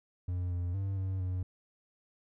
triangle tone with pitch steps, 89.6 / 88.2 / 97.4 / 94.9 / 91.6 Hz, F2 / F2 / G2 / F#2 / F#2, +45 / +18 / -11 / +44 / -17 cents, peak -29 dBFS, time 0.28-1.43 s, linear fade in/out 5 ms, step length 230 ms, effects none

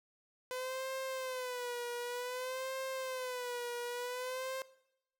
sawtooth tone with vibrato, 504 Hz, B4, 35 cents sharp, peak -34 dBFS, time 0.51-4.62 s, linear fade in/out 0 ms, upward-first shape sine, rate 0.54 Hz, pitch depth 82 cents each way, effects noise-tail reverb RT60 0.8 s tail -19 dB re dry

